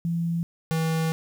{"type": "tone pair in turn", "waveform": ["sine", "square"], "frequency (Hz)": [168.5, 161.48], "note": ["E3", "E3"], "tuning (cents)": [38, -35], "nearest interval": "minor second", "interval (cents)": 73, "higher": "first", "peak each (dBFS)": -23, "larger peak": "neither", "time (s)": [[0.05, 0.43], [0.71, 1.12]], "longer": "second", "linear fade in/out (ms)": 0, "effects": ["9-bit"]}